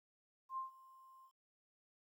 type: tone with ADSR envelope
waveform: sine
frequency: 1054 Hz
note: C6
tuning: 12 cents sharp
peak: -38 dBFS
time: 0.49-1.32 s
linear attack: 84 ms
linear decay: 130 ms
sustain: -21 dB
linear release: 74 ms
effects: 13-bit